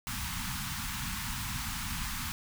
pink band-stop noise, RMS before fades -36 dBFS, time 0.07-2.32 s, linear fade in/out 0 ms, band 250 to 870 Hz, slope 48 dB/octave, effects none

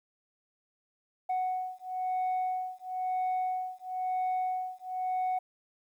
sine beating tone pair, 740 / 741 Hz, F#5 / F#5, 0 / +2 cents, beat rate 1 Hz, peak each -31 / -31 dBFS, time 1.29-5.39 s, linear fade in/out 10 ms, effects tanh soft clip ceiling -26 dBFS + 11-bit

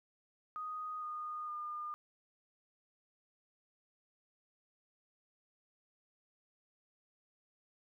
sine tone with pitch steps, 1244.5 / 1227.4 / 1210.5 Hz, D#6 / D#6 / D#6, 0 / -24 / -48 cents, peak -39 dBFS, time 0.56-1.94 s, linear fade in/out 0 ms, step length 460 ms, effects 13-bit

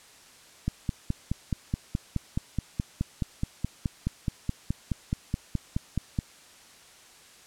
click train, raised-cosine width 5 ms, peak -14 dBFS, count 27, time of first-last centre 0.68-6.188 s, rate 4.72 Hz, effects white hiss -53 dBFS RMS until 7.46 s + low-pass 9000 Hz 12 dB/octave

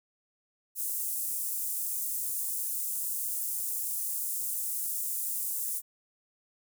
pink high-pass noise, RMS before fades -33 dBFS, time 0.75-5.82 s, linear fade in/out 50 ms, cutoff 8800 Hz, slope 24 dB/octave, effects none

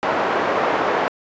pink band-pass noise, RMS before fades -20 dBFS, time 0.03-1.08 s, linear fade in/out 0 ms, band 460 to 1300 Hz, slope 12 dB/octave, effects resampled to 16000 Hz

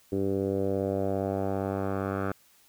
10% pulse tone with low-pass filter sweep, 97.5 Hz, G2, 9 cents flat, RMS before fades -29 dBFS, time 0.12-2.32 s, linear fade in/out 5 ms, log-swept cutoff 380 to 1300 Hz, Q 2.5, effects white hiss -61 dBFS RMS until 2.68 s

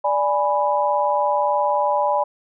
sine chord, G# diminished, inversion second, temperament equal, 587.3 / 830.6 / 987.8 Hz, D5 / G#5 / B5, 0 / 0 / 0 cents, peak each -21 dBFS, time 0.04-2.24 s, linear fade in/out 10 ms, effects none

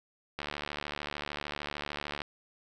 click train, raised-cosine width 0.3 ms, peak -19 dBFS, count 135, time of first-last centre 0.39-2.218 s, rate 73.3 Hz, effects none

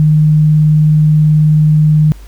sine tone, 153.1 Hz, D#3, 28 cents flat, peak -5 dBFS, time 0-2.12 s, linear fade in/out 0 ms, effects added 50 Hz sine -30 dBFS peak until 2.27 s + pink hiss -44 dBFS RMS until 2.27 s

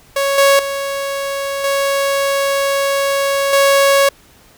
sawtooth tone with level steps, 554.4 Hz, C#5, in tune, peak -10 / -4 / -15 / -10 / -5 dBFS, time 0.16-4.09 s, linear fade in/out 5 ms, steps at 0.38 / 0.59 / 1.64 / 3.53 s, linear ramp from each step 2 ms, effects pink hiss -47 dBFS RMS until 4.57 s

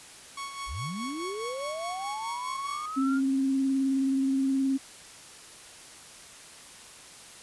sawtooth tone with tremolo, 1108.7 Hz, C#6, in tune, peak -30 dBFS, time 0.37-2.86 s, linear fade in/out 5 ms, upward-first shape sine, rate 4.8 Hz, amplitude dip 55%
sine linear sweep, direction up, 38.48 to 1427 Hz, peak -33 dBFS, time 0.66-3.21 s, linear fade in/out 50 ms
sine tone with vibrato, 268.9 Hz, C4, 47 cents sharp, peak -23 dBFS, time 2.96-4.78 s, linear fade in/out 20 ms, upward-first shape sine, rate 19 Hz, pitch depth 20 cents each way
effects white hiss -48 dBFS RMS until 7.42 s + resampled to 24000 Hz

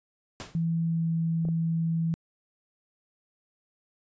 pink noise with exponential decay, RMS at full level -36 dBFS, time 0.4-0.65 s, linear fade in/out 0 ms, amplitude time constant 54 ms
sine tone with pitch glide, 165.5 to 164.45 Hz, E3 to E3, +7 to -4 cents, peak -24 dBFS, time 0.55-2.14 s, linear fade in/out 0 ms, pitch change -11 cents, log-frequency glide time 0.84-1.07 s
clicks, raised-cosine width 2 ms, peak -26 dBFS, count 2, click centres 1.452 / 1.487 s
effects resampled to 16000 Hz

